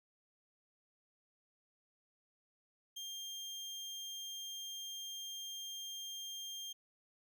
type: tone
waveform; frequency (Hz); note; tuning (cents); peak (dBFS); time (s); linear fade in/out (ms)
30% pulse; 3200; G7; +35; -40; 2.96-6.73; 10
effects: none